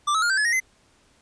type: tone with pitch steps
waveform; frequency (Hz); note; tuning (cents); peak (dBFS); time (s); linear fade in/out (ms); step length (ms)
square; 1178 / 1292.1 / 1417.2 / 1554.4 / 1704.9 / 1870 / 2051; D6 / E6 / F6 / G6 / G#6 / A#6 / C7; +5 / -35 / +25 / -15 / +45 / +5 / -35; -20; 0.07-0.602; 10; 76
effects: pink hiss -60 dBFS RMS until 1.21 s + resampled to 22050 Hz